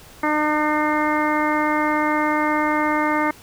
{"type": "harmonic tone", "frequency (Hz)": 302.8, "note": "D#4", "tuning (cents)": -47, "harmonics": [1, 2, 3, 4, 5, 6, 7], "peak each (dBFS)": [-22, -26, -23, -25, -30, -29, -27], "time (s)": [0.23, 3.31], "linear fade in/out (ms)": 5, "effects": ["pink hiss -45 dBFS RMS until 3.42 s"]}